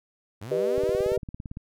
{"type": "linear sweep", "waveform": "sawtooth", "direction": "up", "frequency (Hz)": [90.6, 473.9], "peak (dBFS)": -32, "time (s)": [0.41, 1.17], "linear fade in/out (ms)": 10}
{"type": "chord", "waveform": "sine", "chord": "G augmented", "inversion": "none", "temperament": "just", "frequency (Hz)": [392, 490, 612.5], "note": ["G4", "B4", "D#5"], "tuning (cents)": [0, -14, -27], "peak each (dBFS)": [-26, -26, -29], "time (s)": [0.51, 1.18], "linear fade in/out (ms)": 5}
{"type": "click train", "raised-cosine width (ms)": 5, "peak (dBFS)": -24, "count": 15, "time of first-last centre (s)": [0.78, 1.571], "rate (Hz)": 17.7}
{"effects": []}